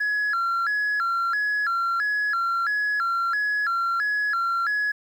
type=tone with vibrato; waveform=sine; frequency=1519 Hz; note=F#6; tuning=45 cents sharp; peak=-19 dBFS; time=0-4.92 s; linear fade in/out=10 ms; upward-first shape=square; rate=1.5 Hz; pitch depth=180 cents each way; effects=tanh soft clip ceiling -20 dBFS + 9-bit